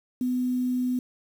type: tone with quantisation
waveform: sine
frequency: 250.7 Hz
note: B3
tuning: 26 cents sharp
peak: -23 dBFS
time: 0.21-0.99 s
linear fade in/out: 2 ms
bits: 8
effects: none